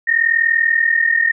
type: tone pair together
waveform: sine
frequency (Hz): 1824.2 / 1864.7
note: A#6 / A#6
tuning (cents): -38 / 0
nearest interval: unison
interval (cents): 38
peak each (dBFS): -15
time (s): 0.07-1.32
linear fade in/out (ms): 10
effects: none